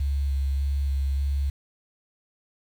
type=tone with vibrato; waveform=sine; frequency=69.1 Hz; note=C#2; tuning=5 cents flat; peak=-22 dBFS; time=0-1.5 s; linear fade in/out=5 ms; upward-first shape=square; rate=1.7 Hz; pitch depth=16 cents each way; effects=8-bit